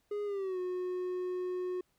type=tone with pitch glide; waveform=triangle; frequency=413.1 to 363.8 Hz; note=G#4 to F#4; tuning=-9 to -29 cents; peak=-31 dBFS; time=0.11-1.81 s; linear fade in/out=5 ms; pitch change=-220 cents; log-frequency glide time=0.25-0.59 s; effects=pink hiss -75 dBFS RMS until 1.98 s